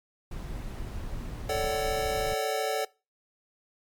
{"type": "noise", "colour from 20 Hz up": "brown", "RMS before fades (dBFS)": -36, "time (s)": [0.31, 2.34], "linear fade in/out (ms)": 5}
{"type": "chord", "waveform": "square", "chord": "D major seventh", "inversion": "second", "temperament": "equal with one note detuned", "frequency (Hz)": [440, 554.4, 587.3, 755.1], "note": ["A4", "C#5", "D5", "F#5"], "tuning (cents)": [0, 0, 0, 35], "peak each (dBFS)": [-32, -35, -34, -33], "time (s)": [1.49, 2.85], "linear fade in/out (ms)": 5}
{"effects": ["noise-tail reverb RT60 0.3 s tail -23 dB re dry", "MP3 96 kbps"]}